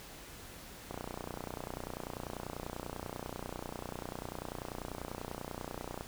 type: click train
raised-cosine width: 1 ms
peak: -25 dBFS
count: 155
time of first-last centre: 0.91-6.009 s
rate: 30.2 Hz
effects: pink hiss -50 dBFS RMS until 6.07 s